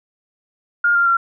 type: tone with pitch steps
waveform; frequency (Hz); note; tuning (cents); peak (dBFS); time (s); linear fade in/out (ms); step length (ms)
sine; 1415 / 1393.1 / 1371.5; F6 / F6 / F6; +22 / -5 / -32; -12; 0.84-1.17; 5; 110
effects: none